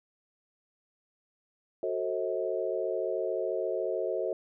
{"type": "chord", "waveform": "sine", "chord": "F# diminished seventh", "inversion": "none", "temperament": "just", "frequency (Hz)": [370, 444, 532.8, 639.4], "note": ["F#4", "A4", "C5", "Eb5"], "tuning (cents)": [0, 16, 31, 47], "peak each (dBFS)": -34, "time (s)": [1.83, 4.33], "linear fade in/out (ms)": 2, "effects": []}